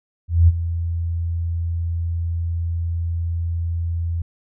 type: tone with ADSR envelope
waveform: sine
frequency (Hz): 84.3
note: E2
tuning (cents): +39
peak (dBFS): -7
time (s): 0.28-4.22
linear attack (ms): 200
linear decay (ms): 33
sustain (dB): -13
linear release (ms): 5
effects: none